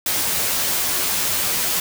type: noise with comb filter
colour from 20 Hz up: white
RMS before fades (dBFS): -21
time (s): 0.06-1.8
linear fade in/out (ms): 2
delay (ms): 11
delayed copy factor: +0.55
effects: none